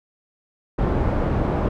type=low-pass noise; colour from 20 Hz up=pink; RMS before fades=-21 dBFS; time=0.78-1.69 s; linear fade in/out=10 ms; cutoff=830 Hz; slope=12 dB/octave; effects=none